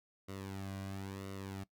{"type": "tone with flanger", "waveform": "sawtooth", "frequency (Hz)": 97.2, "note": "G2", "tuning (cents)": -14, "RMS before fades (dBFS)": -44, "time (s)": [0.28, 1.64], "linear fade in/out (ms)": 10, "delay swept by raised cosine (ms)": [1.2, 2.3], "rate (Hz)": 0.99, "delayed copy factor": -0.7, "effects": ["noise-tail reverb RT60 0.1 s tail -19 dB re dry"]}